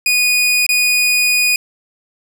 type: tone with dropouts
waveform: sawtooth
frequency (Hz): 2475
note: D#7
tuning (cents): -10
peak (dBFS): -8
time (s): 0.06-1.56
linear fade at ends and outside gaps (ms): 2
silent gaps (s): 0.665-0.69
effects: none